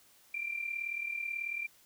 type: tone with amplitude modulation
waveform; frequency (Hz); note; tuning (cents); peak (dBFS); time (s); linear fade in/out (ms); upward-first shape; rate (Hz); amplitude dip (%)
sine; 2367; D7; +13; -31; 0.34-1.67; 5; sine; 38.3; 70
effects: white hiss -63 dBFS RMS until 1.85 s